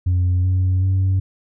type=tone with pitch steps; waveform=sine; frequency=90.2 / 92.47 / 94.79 Hz; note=F#2 / F#2 / F#2; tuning=-44 / -1 / +42 cents; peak=-12 dBFS; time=0.06-1.2 s; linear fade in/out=10 ms; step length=380 ms; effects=tanh soft clip ceiling -13 dBFS